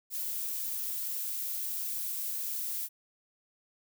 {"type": "noise", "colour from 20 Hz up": "violet", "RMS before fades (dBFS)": -35, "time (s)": [0.1, 2.89], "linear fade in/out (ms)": 50, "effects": []}